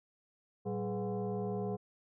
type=tone with frequency modulation; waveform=sine; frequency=113.3 Hz; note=A#2; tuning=49 cents flat; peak=-33 dBFS; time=0.65-1.77 s; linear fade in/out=20 ms; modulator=305 Hz; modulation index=1.7; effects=none